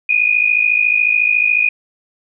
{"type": "tone pair together", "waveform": "sine", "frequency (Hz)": [2438, 2492], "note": ["D#7", "D#7"], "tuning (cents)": [-36, 2], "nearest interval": "unison", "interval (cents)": 38, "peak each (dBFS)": -14, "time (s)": [0.09, 1.69], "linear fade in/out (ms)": 5, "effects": []}